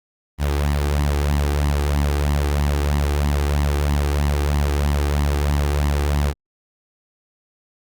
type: tone with flanger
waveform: sawtooth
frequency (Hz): 72.4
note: D2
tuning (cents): -24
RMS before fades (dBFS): -19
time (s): 0.38-6.34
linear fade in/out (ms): 50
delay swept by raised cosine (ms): 0.98 to 2.58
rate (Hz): 3.1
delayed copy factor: +0.6
effects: Opus 24 kbps